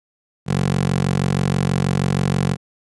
15% pulse tone with high-pass filter, 46.25 Hz, F#1, in tune, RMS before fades -19 dBFS, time 0.46-2.57 s, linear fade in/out 50 ms, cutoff 150 Hz, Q 1.8, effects resampled to 24000 Hz

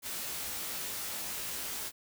white noise with comb filter, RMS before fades -38 dBFS, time 0.02-1.92 s, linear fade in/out 50 ms, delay 18 ms, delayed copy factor +0.75, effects none

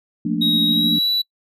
sine chord, Bb major seventh, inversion second, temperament equal, 174.61 / 220 / 233.1 / 293.7 Hz, F3 / A3 / Bb3 / D4, 0 / 0 / 0 / 0 cents, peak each -24 / -24 / -24 / -23 dBFS, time 0.25-0.99 s, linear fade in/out 5 ms
triangle tone with pitch glide, 3800 to 3945 Hz, A#7 to B7, +33 to -3 cents, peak -15 dBFS, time 0.41-1.22 s, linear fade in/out 10 ms, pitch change +64 cents, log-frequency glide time 0.66-1.1 s
effects noise-tail reverb RT60 0.1 s tail -26 dB re dry

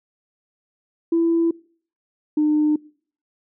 sine tone pair in turn, 333.5 / 302.5 Hz, E4 / D#4, +20 / -49 cents, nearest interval major second, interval 169 cents, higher first, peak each -14 dBFS, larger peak neither, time 1.12-1.51 / 2.37-2.76 s, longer neither, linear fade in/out 5 ms, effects noise-tail reverb RT60 0.5 s tail -24 dB re dry + tanh soft clip ceiling -11 dBFS

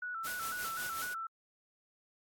sine tone with vibrato, 1399 Hz, F6, 3 cents sharp, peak -37 dBFS, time 0.02-1.27 s, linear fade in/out 5 ms, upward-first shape square, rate 4 Hz, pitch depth 85 cents each way
white noise with tremolo, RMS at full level -41 dBFS, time 0.24-1.14 s, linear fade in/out 10 ms, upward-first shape sine, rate 5.5 Hz, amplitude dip 50%
effects AAC 64 kbps

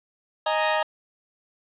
sawtooth chord, D# suspended fourth, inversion none, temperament equal, 622.3 / 830.6 / 932.3 Hz, D#5 / G#5 / A#5, 0 / 0 / 0 cents, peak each -20 / -24 / -22 dBFS, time 0.46-0.83 s, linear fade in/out 5 ms, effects resampled to 8000 Hz + 9-bit

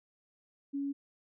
sine tone, 280 Hz, C#4, 18 cents sharp, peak -32 dBFS, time 0.73-0.93 s, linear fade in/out 20 ms, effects none

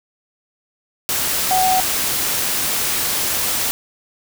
sine tone in noise, 748 Hz, F#5, 19 cents sharp, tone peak -14 dBFS, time 1.51-1.8 s, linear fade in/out 0 ms, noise white, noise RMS -20 dBFS, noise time 1.09-3.71 s, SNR +3 dB, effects none

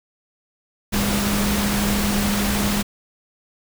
sine tone in noise, 203.5 Hz, G#3, 35 cents flat, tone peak -21 dBFS, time 0.92-2.83 s, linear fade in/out 20 ms, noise pink, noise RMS -23 dBFS, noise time 0.92-2.83 s, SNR -1 dB, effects none

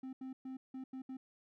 triangle tone bursts at uneven times, 261.6 Hz, C4, in tune, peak -40 dBFS, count 6, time 0.03-0.13 / 0.21-0.33 / 0.45-0.57 / 0.74-0.84 / 0.93-1.02 / 1.09-1.17 s, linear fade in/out 5 ms, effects none

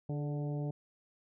harmonic tone with a mistuned harmonic, 146.83 Hz, D3, in tune, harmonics 1 / 2 / 3 / 4 / 5 / 6, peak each -34 / -42 / -45 / -47 / -51 / -59 dBFS, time 0.09-0.71 s, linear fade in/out 5 ms, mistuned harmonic 3, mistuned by -39 cents, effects none

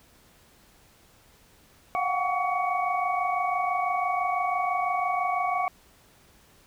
sine tone cluster, 706 / 732 / 778 / 1130 / 2237 Hz, F5 / F#5 / G5 / C#6 / C#7, +19 / -19 / -13 / +33 / +15 cents, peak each -32 / -28 / -35 / -28 / -34 dBFS, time 1.95-5.68 s, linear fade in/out 0 ms, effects pink hiss -58 dBFS RMS until 6.66 s

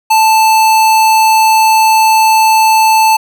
square tone, 880 Hz, A5, in tune, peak -6 dBFS, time 0.1-3.17 s, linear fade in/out 10 ms, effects none

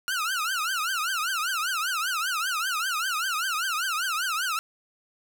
sawtooth tone with vibrato, 1391 Hz, F6, 7 cents flat, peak -22 dBFS, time 0.08-4.59 s, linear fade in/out 0 ms, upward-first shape triangle, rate 5.1 Hz, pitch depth 250 cents each way, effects none

